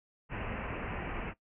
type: low-pass noise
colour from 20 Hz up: pink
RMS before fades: -38 dBFS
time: 0.29-1.34 s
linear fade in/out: 50 ms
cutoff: 2800 Hz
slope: 96 dB/octave
effects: noise-tail reverb RT60 0.1 s tail -17 dB re dry